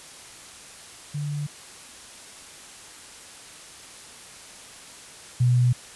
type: tone pair in turn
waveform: sine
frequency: 146.6 / 123.28 Hz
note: D3 / B2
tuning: -3 / -3 cents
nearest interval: minor third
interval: 300 cents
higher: first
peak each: -26 / -16 dBFS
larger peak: second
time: 1.14-1.47 / 5.4-5.73 s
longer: neither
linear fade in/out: 10 ms
effects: white hiss -44 dBFS RMS until 5.95 s + resampled to 24000 Hz